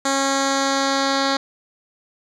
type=tone with low-pass filter sweep; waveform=10% pulse; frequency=273.1 Hz; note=C#4; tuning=26 cents flat; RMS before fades=-20 dBFS; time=0.05-1.37 s; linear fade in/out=5 ms; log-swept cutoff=7200 to 4800 Hz; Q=2.3; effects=none